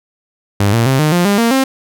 sawtooth tone with pitch steps, 100.9 / 115.9 / 133.14 / 152.94 / 175.68 / 201.8 / 231.8 / 266.3 Hz, G#2 / A#2 / C3 / D#3 / F3 / G#3 / A#3 / C4, -49 / -10 / +31 / -29 / +11 / -49 / -10 / +31 cents, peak -6 dBFS, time 0.6-1.64 s, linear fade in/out 5 ms, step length 130 ms, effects none

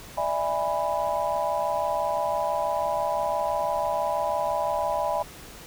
sine chord, E dominant seventh, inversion third, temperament just, 593.3 / 659.3 / 824.1 / 988.9 Hz, D5 / E5 / G#5 / B5, +18 / 0 / -14 / +2 cents, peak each -29 dBFS, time 0.17-5.23 s, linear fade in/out 10 ms, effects pink hiss -44 dBFS RMS until 5.66 s

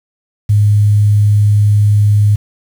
sine tone with quantisation, 103.83 Hz, G#2, in tune, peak -6 dBFS, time 0.49-2.36 s, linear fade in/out 10 ms, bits 6, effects none

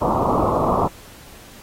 white low-pass noise, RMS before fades -19 dBFS, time 0.01-0.88 s, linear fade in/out 10 ms, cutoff 1200 Hz, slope 96 dB/octave, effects pink hiss -44 dBFS RMS until 1.62 s + AAC 48 kbps

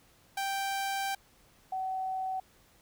sawtooth / sine tone pair in turn, 784 / 755.8 Hz, G5 / F#5, 0 / +37 cents, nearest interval minor second, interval 63 cents, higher first, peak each -27 / -31 dBFS, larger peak first, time 0.37-1.15 / 1.72-2.4 s, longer first, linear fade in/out 5 ms, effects pink hiss -63 dBFS RMS until 2.81 s

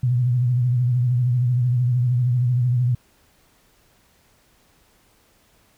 sine tone with vibrato, 123.47 Hz, B2, in tune, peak -16 dBFS, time 0.03-2.95 s, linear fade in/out 5 ms, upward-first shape triangle, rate 13 Hz, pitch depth 80 cents each way, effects pink hiss -59 dBFS RMS until 5.77 s

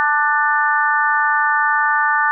harmonic tone with a mistuned harmonic, 296.6 Hz, D4, 17 cents sharp, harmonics 3 / 4 / 5 / 6, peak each -19 / -19 / -19 / -19 dBFS, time 0-2.31 s, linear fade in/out 0 ms, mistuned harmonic 3, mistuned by -17 cents, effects none

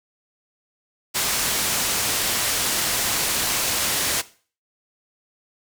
white low-pass noise, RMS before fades -23 dBFS, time 1.14-4.22 s, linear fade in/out 20 ms, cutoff 11000 Hz, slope 12 dB/octave, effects noise-tail reverb RT60 0.4 s tail -17 dB re dry

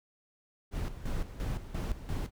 brown noise with tremolo, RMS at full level -33 dBFS, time 0.71-2.31 s, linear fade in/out 50 ms, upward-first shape square, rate 2.9 Hz, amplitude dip 70%, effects none

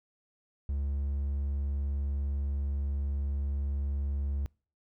triangle tone, 70.2 Hz, C#2, 22 cents sharp, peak -27 dBFS, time 0.69-4.46 s, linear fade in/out 0 ms, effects noise-tail reverb RT60 0.4 s tail -26 dB re dry

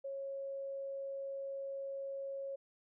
sine tone, 548 Hz, C#5, 20 cents flat, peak -39 dBFS, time 0.04-2.56 s, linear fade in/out 10 ms, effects none

